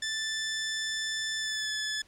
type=tone with pitch glide; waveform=15% pulse; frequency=1760 to 1726.8 Hz; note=A6 to A6; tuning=0 to -33 cents; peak=-24 dBFS; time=0.02-2.02 s; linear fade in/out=5 ms; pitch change=-33 cents; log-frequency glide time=1.38-1.7 s; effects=pink hiss -61 dBFS RMS until 2.07 s + low-pass 9000 Hz 12 dB/octave